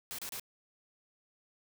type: noise bursts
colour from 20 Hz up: white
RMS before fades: -41 dBFS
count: 3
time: 0.11-0.397 s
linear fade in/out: 0 ms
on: 75 ms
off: 31 ms
effects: none